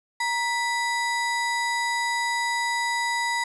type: ring-modulated tone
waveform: square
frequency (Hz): 1460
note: F#6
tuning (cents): -24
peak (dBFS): -21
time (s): 0.2-3.44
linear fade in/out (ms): 5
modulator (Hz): 520
effects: resampled to 24000 Hz + 8-bit